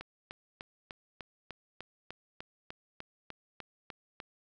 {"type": "click train", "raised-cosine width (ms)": 0.3, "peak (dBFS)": -26, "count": 15, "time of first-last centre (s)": [0.01, 4.202], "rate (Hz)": 3.34, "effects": []}